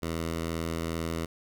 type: tone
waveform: 10% pulse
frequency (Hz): 82.41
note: E2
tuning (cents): 0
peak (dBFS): -22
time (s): 0.02-1.26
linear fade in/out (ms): 10
effects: none